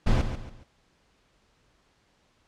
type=noise with echo; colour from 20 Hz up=brown; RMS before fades=-21 dBFS; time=0.06-0.22 s; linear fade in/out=10 ms; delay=140 ms; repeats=3; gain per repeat=-9 dB; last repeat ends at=0.64 s; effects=pink hiss -66 dBFS RMS until 2.47 s + low-pass 6000 Hz 12 dB/octave